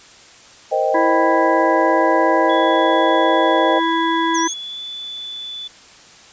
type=chord; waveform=sine; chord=C minor seventh; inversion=third; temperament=equal; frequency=466.2 / 523.3 / 622.3 / 784 Hz; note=Bb4 / C5 / Eb5 / G5; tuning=0 / 0 / 0 / 0 cents; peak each=-24 / -20 / -19 / -20 dBFS; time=0.71-3.8 s; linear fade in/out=20 ms
type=harmonic tone; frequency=329.6 Hz; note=E4; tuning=in tune; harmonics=1 / 3 / 5 / 6; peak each=-19 / -18 / -25 / -29 dBFS; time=0.94-4.48 s; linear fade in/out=10 ms
type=tone with pitch glide; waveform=sine; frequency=3386 to 3479 Hz; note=G#7 to A7; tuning=+33 to -20 cents; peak=-27 dBFS; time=2.49-5.68 s; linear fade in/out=10 ms; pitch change=+47 cents; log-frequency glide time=4.47-4.81 s
type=linear two-way sweep; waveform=sine; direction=down then up; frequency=6645 to 5580 to 6645 Hz; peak=-23 dBFS; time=4.34-4.54 s; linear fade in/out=10 ms; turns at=4.39 s
effects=white hiss -44 dBFS RMS until 6.32 s + resampled to 16000 Hz